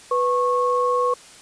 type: tone pair together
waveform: sine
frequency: 494.3 / 1095 Hz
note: B4 / C#6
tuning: +1 / -22 cents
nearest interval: octave + major second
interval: 1377 cents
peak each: -20 dBFS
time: 0.11-1.14 s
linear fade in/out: 5 ms
effects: white hiss -45 dBFS RMS until 1.41 s + resampled to 22050 Hz